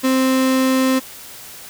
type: tone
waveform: 35% pulse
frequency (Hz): 261.6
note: C4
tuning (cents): 0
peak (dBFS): -12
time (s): 0.03-1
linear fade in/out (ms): 20
effects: white hiss -37 dBFS RMS until 1.69 s